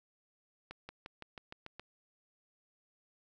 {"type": "accelerating click train", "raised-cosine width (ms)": 0.3, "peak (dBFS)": -29, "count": 8, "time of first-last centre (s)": [0.71, 1.796], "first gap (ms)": 180, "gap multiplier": 0.95, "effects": []}